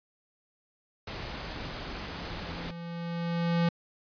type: noise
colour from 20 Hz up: pink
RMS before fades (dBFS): -38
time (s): 1.07-2.71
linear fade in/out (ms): 5
type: tone with exponential growth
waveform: square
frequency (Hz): 170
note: F3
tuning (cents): -46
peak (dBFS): -23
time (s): 1.39-3.69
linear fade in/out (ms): 5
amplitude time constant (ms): 500
effects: resampled to 11025 Hz